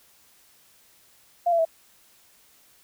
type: tone with pitch steps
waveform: sine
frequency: 697 / 674 / 651.8 Hz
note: F5 / E5 / E5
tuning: -4 / +38 / -20 cents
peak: -18 dBFS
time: 1.46-1.652 s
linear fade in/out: 10 ms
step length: 64 ms
effects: white hiss -58 dBFS RMS until 2.83 s